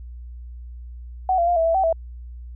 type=tone with pitch steps; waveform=sine; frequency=749 / 684 / 701 / 655 / 661 / 765 / 656 Hz; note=F#5 / F5 / F5 / E5 / E5 / G5 / E5; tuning=+21 / -36 / +6 / -11 / +5 / -42 / -9 cents; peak=-16 dBFS; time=1.29-1.927 s; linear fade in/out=2 ms; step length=91 ms; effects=added 60 Hz sine -34 dBFS peak until 2.55 s